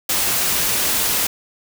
white noise, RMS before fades -19 dBFS, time 0.09-1.27 s, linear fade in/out 5 ms, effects none

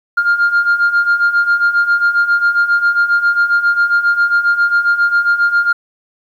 sine beating tone pair, 1400 / 1407.4 Hz, F6 / F6, +4 / +13 cents, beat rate 7.4 Hz, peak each -14 / -10 dBFS, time 0.17-5.73 s, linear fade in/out 10 ms, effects tanh soft clip ceiling -6 dBFS + 8-bit

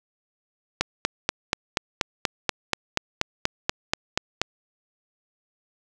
click train, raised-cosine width 0.2 ms, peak -3 dBFS, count 16, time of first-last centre 0.81-4.416 s, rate 4.16 Hz, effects none

